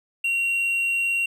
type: tone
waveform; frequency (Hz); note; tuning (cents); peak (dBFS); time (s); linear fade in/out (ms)
triangle; 2749; F7; -28; -19; 0.24-1.26; 5
effects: none